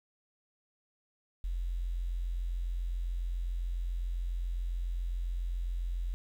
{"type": "tone with quantisation", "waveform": "sine", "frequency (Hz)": 43.65, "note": "F1", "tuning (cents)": 0, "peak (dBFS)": -31, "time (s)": [1.44, 6.14], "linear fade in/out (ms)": 0, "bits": 10, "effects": []}